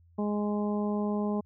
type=harmonic tone; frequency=207.7 Hz; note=G#3; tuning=in tune; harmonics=1 / 2 / 3 / 4 / 5; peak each=-28 / -34 / -38 / -40 / -42 dBFS; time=0.18-1.41 s; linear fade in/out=10 ms; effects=added 85 Hz sine -57 dBFS peak until 1.45 s